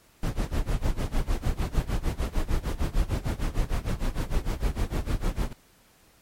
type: noise with tremolo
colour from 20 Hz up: brown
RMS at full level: -23 dBFS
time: 0.23-5.53 s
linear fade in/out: 2 ms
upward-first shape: sine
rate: 6.6 Hz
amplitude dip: 90%
effects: pink hiss -59 dBFS RMS until 6.21 s + MP3 64 kbps